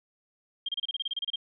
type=tone bursts; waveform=sine; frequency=3200 Hz; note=G7; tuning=35 cents sharp; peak=-28 dBFS; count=13; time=0.66-1.359 s; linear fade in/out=5 ms; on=27 ms; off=29 ms; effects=none